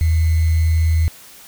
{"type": "tone with sample-and-hold", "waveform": "sine", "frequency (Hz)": 80.8, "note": "E2", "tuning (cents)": -34, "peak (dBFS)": -12, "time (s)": [0.01, 1.08], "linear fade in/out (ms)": 0, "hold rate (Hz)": 2100, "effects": ["white hiss -42 dBFS RMS until 1.47 s"]}